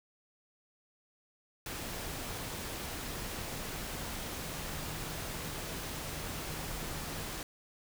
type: tone in noise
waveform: sine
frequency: 155.56 Hz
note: D#3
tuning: in tune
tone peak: -48 dBFS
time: 4.43-7.25 s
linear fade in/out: 2 ms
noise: pink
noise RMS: -40 dBFS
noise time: 1.66-7.43 s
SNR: -11 dB
effects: none